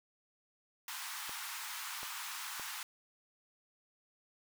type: high-pass noise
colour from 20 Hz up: pink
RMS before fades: -43 dBFS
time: 0.88-2.83 s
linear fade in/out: 2 ms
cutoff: 890 Hz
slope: 48 dB/octave
type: clicks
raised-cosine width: 0.5 ms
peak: -30 dBFS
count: 3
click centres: 1.294 / 2.031 / 2.597 s
effects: none